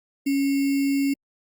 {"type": "tone with sample-and-hold", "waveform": "sine", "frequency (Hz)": 277.2, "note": "C#4", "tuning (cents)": 0, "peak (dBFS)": -19, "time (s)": [0.26, 1.14], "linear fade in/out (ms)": 10, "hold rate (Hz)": 2450, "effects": ["Opus 48 kbps"]}